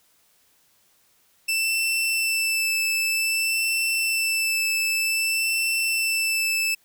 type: tone with vibrato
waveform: sawtooth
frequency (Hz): 2655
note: E7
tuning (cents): +12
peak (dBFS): -18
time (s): 1.48-6.75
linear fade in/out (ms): 10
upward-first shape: sine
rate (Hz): 0.53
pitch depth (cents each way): 15
effects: white hiss -62 dBFS RMS until 6.84 s